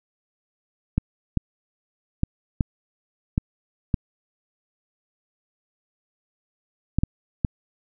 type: clicks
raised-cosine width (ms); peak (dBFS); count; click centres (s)
5; -7; 9; 0.98 / 1.373 / 2.234 / 2.608 / 3.379 / 3.942 / 6.986 / 7.035 / 7.448
effects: none